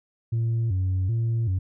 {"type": "tone with vibrato", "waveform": "sine", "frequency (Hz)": 103.5, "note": "G#2", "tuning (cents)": -5, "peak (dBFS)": -19, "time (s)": [0.32, 1.59], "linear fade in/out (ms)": 10, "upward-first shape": "square", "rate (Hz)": 1.3, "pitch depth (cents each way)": 180, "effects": ["tanh soft clip ceiling -20 dBFS"]}